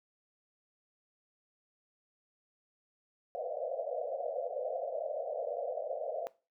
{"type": "band-pass noise", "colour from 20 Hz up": "pink", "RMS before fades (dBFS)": -37, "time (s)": [3.35, 6.27], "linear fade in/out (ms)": 0, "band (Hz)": [490, 700], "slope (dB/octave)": 96, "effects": ["noise-tail reverb RT60 0.3 s tail -19 dB re dry"]}